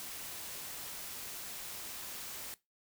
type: noise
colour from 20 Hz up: white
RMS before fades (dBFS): -44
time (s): 0-2.54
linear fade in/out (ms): 0
effects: noise-tail reverb RT60 0.2 s tail -19 dB re dry